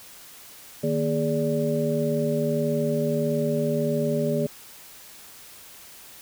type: tone cluster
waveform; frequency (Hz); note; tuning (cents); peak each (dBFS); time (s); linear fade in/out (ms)
sine; 154.2 / 235.8 / 413 / 580; D#3 / A#3 / G#4 / D5; -15 / +20 / -10 / -22; -27; 0.83-4.47; 10
effects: white hiss -46 dBFS RMS until 6.21 s